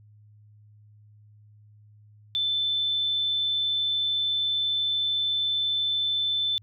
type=tone; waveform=sine; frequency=3527 Hz; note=A7; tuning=3 cents sharp; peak=-23 dBFS; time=2.35-6.58 s; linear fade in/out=0 ms; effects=added 105 Hz sine -51 dBFS peak until 6.62 s